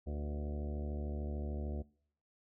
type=harmonic tone with a mistuned harmonic; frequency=73.42 Hz; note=D2; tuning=in tune; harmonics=1 / 2 / 3 / 4 / 5 / 6 / 7 / 8 / 9 / 10; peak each=-37 / -49 / -46 / -51 / -49 / -59 / -52 / -53 / -55 / -59 dBFS; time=0.06-1.83 s; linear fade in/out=20 ms; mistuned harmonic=7; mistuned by=-60 cents; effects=noise-tail reverb RT60 0.6 s tail -24 dB re dry